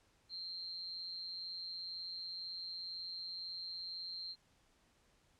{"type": "tone with amplitude modulation", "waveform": "sine", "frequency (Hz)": 4169, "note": "C8", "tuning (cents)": -7, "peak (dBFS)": -39, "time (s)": [0.29, 4.36], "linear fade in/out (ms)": 50, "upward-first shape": "sine", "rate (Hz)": 176, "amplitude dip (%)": 70, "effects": ["pink hiss -72 dBFS RMS until 5.39 s", "low-pass 9000 Hz 12 dB/octave"]}